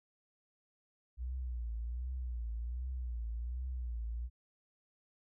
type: tone with vibrato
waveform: sine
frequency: 60 Hz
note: B1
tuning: 49 cents flat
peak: -36 dBFS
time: 1.17-4.3 s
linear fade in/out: 50 ms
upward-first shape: triangle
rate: 1.3 Hz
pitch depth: 130 cents each way
effects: none